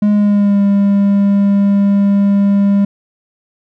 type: tone with pitch glide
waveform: triangle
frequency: 207.7 to 200.2 Hz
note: G#3 to G3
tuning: 0 to +37 cents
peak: -6 dBFS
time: 0.02-2.85 s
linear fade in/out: 5 ms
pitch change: -63 cents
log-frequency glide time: 0.12-0.61 s
effects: none